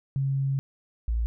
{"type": "tone pair in turn", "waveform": "sine", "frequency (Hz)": [136.4, 57.02], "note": ["C#3", "A#1"], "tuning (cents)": [-28, -38], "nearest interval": "octave + minor third", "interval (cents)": 1510, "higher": "first", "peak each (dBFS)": -23, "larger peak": "neither", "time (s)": [[0.16, 0.59], [1.08, 1.26]], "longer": "first", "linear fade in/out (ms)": 0, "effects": []}